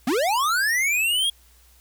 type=linear sweep; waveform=square; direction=up; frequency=218.6 to 3322 Hz; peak=-20 dBFS; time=0.07-1.3 s; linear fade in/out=5 ms; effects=added 60 Hz sine -54 dBFS peak until 1.8 s + white hiss -57 dBFS RMS until 1.8 s